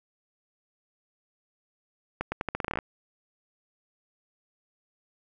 accelerating click train, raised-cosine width 0.5 ms, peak -14 dBFS, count 13, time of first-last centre 2.21-2.788 s, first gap 110 ms, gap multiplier 0.83, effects none

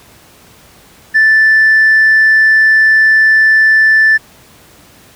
triangle tone with tanh clipping, 1760 Hz, A6, in tune, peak -5 dBFS, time 1.14-4.18 s, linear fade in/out 20 ms, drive 5 dB, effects pink hiss -42 dBFS RMS until 5.15 s + high-pass 60 Hz 12 dB/octave

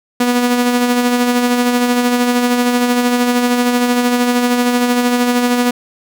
sawtooth tone with tremolo, 244.5 Hz, B3, 17 cents flat, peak -6 dBFS, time 0.2-5.71 s, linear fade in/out 5 ms, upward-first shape sine, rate 13 Hz, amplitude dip 40%, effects none

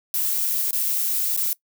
violet noise with dropouts, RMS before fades -23 dBFS, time 0.14-1.53 s, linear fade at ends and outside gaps 1 ms, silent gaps 0.709-0.73 / 1.365-1.374 s, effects noise-tail reverb RT60 0.1 s tail -21 dB re dry

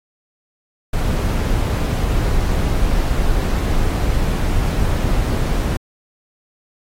brown noise, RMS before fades -17 dBFS, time 0.93-5.77 s, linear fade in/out 5 ms, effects AAC 48 kbps

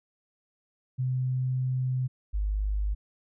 sine tone pair in turn, 128.5 / 51 Hz, C3 / G#1, -31 / -31 cents, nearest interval octave + major third, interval 1600 cents, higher first, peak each -25 dBFS, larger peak neither, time 0.98-2.08 / 2.33-2.95 s, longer first, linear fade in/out 20 ms, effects none

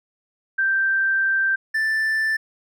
sine / triangle tone pair in turn, 1568 / 1766.1 Hz, G6 / A6, 0 / +6 cents, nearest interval major second, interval 206 cents, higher second, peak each -17 dBFS, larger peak neither, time 0.58-1.56 / 1.74-2.37 s, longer first, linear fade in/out 10 ms, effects none

